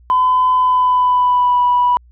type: tone with pitch glide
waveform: sine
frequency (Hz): 1012 to 981.5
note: B5 to B5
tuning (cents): +42 to -11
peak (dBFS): -9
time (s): 0.1-1.97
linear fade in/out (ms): 0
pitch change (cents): -53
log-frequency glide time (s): 0.55-1.63
effects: tanh soft clip ceiling -6 dBFS + added 60 Hz sine -43 dBFS peak until 2.11 s